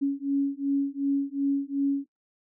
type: beating tone pair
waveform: sine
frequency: 277.2 / 279.9 Hz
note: C#4 / C#4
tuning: 0 / +17 cents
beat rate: 2.7 Hz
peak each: -27 dBFS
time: 0.01-2.06 s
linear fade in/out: 20 ms
effects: noise-tail reverb RT60 0.2 s tail -26 dB re dry